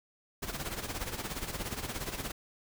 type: noise with tremolo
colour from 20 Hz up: pink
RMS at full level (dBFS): -35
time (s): 0.42-2.32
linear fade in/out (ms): 10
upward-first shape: sine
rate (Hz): 17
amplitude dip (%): 70
effects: none